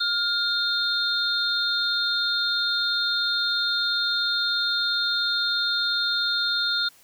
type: tone cluster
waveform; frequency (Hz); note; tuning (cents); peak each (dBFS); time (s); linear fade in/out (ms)
sine; 1410 / 3657 / 4197; F6 / A#7 / C8; +16 / -34 / +5; -26; 0-6.89; 10
effects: white hiss -55 dBFS RMS until 7.03 s